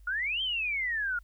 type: exponential two-way sweep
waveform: sine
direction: up then down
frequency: 1396.9 to 3200 to 1396.9 Hz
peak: -28 dBFS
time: 0.07-1.19 s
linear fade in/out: 5 ms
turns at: 0.42 s
effects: added 50 Hz sine -50 dBFS peak until 1.23 s + white hiss -72 dBFS RMS until 1.23 s